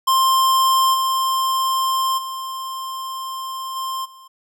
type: tone with level steps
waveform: square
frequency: 1053 Hz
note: C6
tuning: 11 cents sharp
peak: -14 / -18 / -27 / -24 / -42 dBFS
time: 0.07-4.28 s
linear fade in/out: 10 ms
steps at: 0.93 / 2.17 / 3.75 / 4.04 s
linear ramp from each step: 20 ms
effects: none